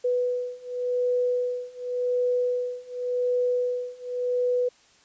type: beating tone pair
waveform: sine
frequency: 493.9 / 494.79 Hz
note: B4 / B4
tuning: 0 / +3 cents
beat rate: 0.89 Hz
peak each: -27 / -26 dBFS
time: 0.04-4.69 s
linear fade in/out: 10 ms
effects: white hiss -58 dBFS RMS until 5.04 s + resampled to 16000 Hz